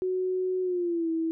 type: tone with pitch glide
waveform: sine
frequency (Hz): 370 to 325.8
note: F#4 to E4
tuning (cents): 0 to -20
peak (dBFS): -25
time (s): 0.02-1.31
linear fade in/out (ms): 0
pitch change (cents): -220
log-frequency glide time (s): 0.62-1.1
effects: none

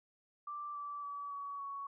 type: tone with pitch steps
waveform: sine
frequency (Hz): 1174.7 / 1159.9 / 1145.2 / 1130.8 / 1116.5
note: D6 / D6 / D6 / C#6 / C#6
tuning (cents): 0 / -22 / -44 / +34 / +12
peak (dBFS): -40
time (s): 0.47-1.87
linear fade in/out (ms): 5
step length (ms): 280
effects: none

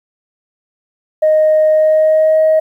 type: tone with pitch glide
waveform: sine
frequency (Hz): 621 to 630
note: D#5 to D#5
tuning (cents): -3 to +21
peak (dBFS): -6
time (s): 1.22-2.6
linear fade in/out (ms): 10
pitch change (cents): +24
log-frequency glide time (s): 1.7-2.37
effects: tanh soft clip ceiling -4 dBFS + 8-bit

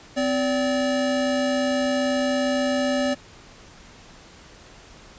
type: tone pair together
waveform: square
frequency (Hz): 257.4 / 577.8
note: C4 / D5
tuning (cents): -28 / -28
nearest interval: octave + major second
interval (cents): 1400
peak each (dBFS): -24 / -24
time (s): 0.16-3.15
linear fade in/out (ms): 20
effects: pink hiss -47 dBFS RMS until 5.18 s + resampled to 16000 Hz

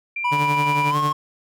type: tone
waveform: sine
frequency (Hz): 2373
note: D7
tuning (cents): +17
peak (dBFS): -24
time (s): 0.16-0.91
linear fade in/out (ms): 5
type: tone with pitch glide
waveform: triangle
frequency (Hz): 980 to 1081.1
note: B5 to C#6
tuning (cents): -14 to -44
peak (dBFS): -17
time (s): 0.24-1.13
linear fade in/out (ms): 10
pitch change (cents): +170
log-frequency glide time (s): 0.9-0.97
type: tone with tremolo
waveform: sawtooth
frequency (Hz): 146.83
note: D3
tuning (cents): 0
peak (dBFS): -17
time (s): 0.31-1.13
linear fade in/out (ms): 20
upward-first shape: triangle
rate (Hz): 11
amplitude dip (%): 65
effects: none

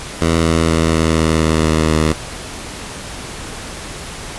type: tone with pitch steps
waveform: 10% pulse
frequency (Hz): 82.41 / 81.79 / 81.18 / 80.57 / 79.97 / 79.37 / 78.78 / 78.19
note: E2 / E2 / E2 / E2 / D#2 / D#2 / D#2 / D#2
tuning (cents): 0 / -13 / -26 / -39 / +48 / +35 / +22 / +9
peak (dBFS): -4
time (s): 0.21-2.13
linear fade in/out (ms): 5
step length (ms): 240
effects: pink hiss -29 dBFS RMS until 4.38 s + resampled to 24000 Hz

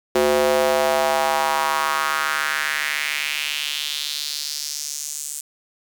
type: tone with high-pass filter sweep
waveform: square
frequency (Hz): 73.6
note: D2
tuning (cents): +4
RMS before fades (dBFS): -22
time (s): 0.15-5.41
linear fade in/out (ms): 5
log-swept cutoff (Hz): 410 to 8000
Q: 2.8
effects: 7-bit

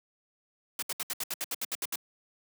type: noise bursts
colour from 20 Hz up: white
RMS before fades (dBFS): -33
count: 12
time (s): 0.79-1.957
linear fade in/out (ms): 2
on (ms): 34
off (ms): 69
effects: high-pass 200 Hz 12 dB/octave

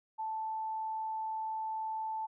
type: tone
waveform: sine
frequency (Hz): 879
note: A5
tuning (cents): -2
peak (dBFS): -34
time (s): 0.18-2.27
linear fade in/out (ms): 20
effects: none

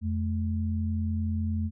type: tone pair together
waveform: sine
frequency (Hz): 86.8 / 216.7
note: F2 / A3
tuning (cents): -10 / -26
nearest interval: octave + major third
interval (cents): 1584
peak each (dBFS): -27 / -31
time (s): 0.01-1.71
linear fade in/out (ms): 50
effects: none

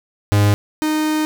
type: tone pair in turn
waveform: 45% pulse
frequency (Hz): 102.6 / 308.5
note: G#2 / D#4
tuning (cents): -21 / -15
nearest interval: octave + perfect fifth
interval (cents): 1906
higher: second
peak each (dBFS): -11 / -16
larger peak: first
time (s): 0.32-0.54 / 0.82-1.25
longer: second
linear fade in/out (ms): 0
effects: none

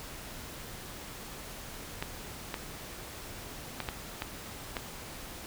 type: clicks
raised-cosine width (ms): 0.3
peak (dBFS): -17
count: 6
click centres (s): 2.025 / 2.542 / 3.803 / 3.888 / 4.221 / 4.768
effects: pink hiss -44 dBFS RMS until 5.46 s

